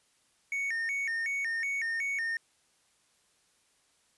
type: tone with vibrato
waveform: triangle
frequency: 2017 Hz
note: B6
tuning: 36 cents sharp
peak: -28 dBFS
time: 0.52-2.37 s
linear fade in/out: 2 ms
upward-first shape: square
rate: 2.7 Hz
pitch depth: 170 cents each way
effects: white hiss -69 dBFS RMS until 4.17 s + resampled to 24000 Hz